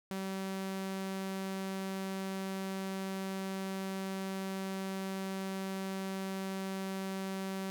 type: tone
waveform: sawtooth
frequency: 191.9 Hz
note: G3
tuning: 37 cents flat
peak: -32 dBFS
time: 0.11-7.7 s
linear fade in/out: 0 ms
effects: none